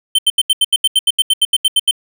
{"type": "tone bursts", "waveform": "square", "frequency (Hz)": 3100, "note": "G7", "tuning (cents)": -20, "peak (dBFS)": -9, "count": 16, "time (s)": [0.15, 1.911], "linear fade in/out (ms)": 5, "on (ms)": 36, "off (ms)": 79, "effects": []}